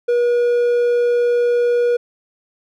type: tone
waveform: triangle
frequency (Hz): 481.2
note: B4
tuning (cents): -45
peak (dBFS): -11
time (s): 0.08-1.97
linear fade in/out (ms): 10
effects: none